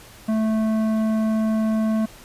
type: tone with tanh clipping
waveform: sine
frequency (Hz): 219.2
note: A3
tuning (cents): -6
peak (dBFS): -20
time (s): 0.28-2.06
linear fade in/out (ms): 10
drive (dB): 12
effects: pink hiss -45 dBFS RMS until 2.24 s + resampled to 32000 Hz